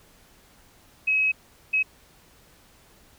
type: tone bursts at uneven times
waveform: sine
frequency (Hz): 2556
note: D#7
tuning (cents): +46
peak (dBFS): -19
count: 2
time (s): 1.07-1.32 / 1.73-1.83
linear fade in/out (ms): 10
effects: pink hiss -56 dBFS RMS until 3.18 s